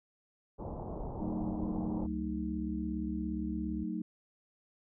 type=low-pass noise; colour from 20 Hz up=pink; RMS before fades=-40 dBFS; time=0.58-2.07 s; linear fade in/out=20 ms; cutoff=960 Hz; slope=48 dB/octave
type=chord; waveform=sine; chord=D# diminished; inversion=first; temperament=just; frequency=186.68 / 224 / 311.1 Hz; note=F#3 / A3 / D#4; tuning=+16 / +31 / 0 cents; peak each=-38 dBFS; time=1.2-4.02 s; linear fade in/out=5 ms
type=tone with vibrato; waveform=sine; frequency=70.4 Hz; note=C#2; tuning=27 cents sharp; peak=-40 dBFS; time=2.03-3.84 s; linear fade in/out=10 ms; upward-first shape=square; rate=6.5 Hz; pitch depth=27 cents each way
effects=none